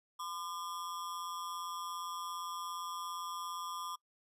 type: ring-modulated tone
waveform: square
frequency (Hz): 1110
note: C#6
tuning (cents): +2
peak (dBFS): -37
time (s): 0.19-3.96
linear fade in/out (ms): 10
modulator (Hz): 88.7
effects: noise-tail reverb RT60 0.1 s tail -25 dB re dry + resampled to 32000 Hz